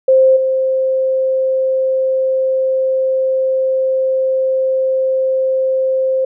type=tone with level steps; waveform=sine; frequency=525 Hz; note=C5; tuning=6 cents sharp; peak=-6 / -12 dBFS; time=0.08-6.25 s; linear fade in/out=5 ms; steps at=0.36 s; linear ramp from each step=10 ms; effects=none

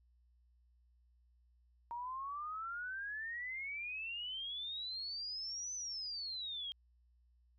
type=exponential two-way sweep; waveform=sine; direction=up then down; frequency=932.3 to 6120 to 3197 Hz; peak=-40 dBFS; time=1.91-6.72 s; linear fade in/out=0 ms; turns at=5.74 s; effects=added 60 Hz sine -67 dBFS peak until 7.58 s

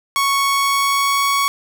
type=tone with pitch glide; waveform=sawtooth; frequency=1108.7 to 1115.8 Hz; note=C#6 to C#6; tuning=0 to +11 cents; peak=-11 dBFS; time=0.16-1.48 s; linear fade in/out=0 ms; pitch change=+11 cents; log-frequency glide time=0.45-1.26 s; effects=none

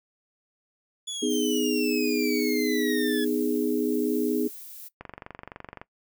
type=exponential sweep; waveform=25% pulse; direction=down; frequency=3440 to 1689 Hz; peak=-27 dBFS; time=1.07-3.25 s; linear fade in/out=10 ms
type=chord; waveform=sine; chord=G# minor; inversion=first; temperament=equal with one note detuned; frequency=250.4 / 311.1 / 415.3 Hz; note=B3 / D#4 / G#4; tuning=+24 / 0 / 0 cents; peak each=-27 dBFS; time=1.22-4.48 s; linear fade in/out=10 ms
type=noise with tremolo; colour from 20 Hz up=violet; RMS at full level=-40 dBFS; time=1.29-4.89 s; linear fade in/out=20 ms; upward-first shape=triangle; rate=1.1 Hz; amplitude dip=30%
type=click train; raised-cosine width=0.5 ms; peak=-23 dBFS; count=20; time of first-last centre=5.01-5.815 s; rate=23.6 Hz
effects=noise-tail reverb RT60 0.1 s tail -19 dB re dry

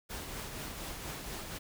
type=noise with tremolo; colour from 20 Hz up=pink; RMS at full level=-40 dBFS; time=0.09-1.59 s; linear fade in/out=20 ms; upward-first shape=triangle; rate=4.2 Hz; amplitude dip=40%; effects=none

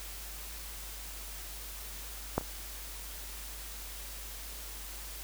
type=clicks; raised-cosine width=1 ms; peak=-13 / -30 dBFS; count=2; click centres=2.38 / 2.411 s; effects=added 50 Hz sine -45 dBFS peak until 5.23 s + white hiss -45 dBFS RMS until 5.23 s

